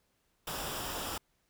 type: noise with comb filter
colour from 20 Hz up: pink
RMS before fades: -38 dBFS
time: 0.47-1.18 s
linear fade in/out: 5 ms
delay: 0.47 ms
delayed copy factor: -0.55
effects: pink hiss -75 dBFS RMS until 1.49 s